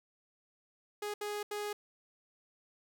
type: tone bursts at uneven times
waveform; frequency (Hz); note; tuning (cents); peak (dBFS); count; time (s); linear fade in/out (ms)
sawtooth; 415.3; G#4; 0; -32; 3; 1.02-1.14 / 1.21-1.43 / 1.51-1.73; 5
effects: none